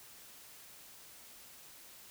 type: silence
effects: white hiss -55 dBFS RMS until 2.1 s